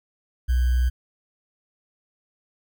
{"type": "tone with sample-and-hold", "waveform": "sine", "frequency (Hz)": 62, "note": "B1", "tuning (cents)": 7, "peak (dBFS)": -17, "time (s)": [0.48, 0.9], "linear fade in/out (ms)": 20, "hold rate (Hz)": 1575, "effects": []}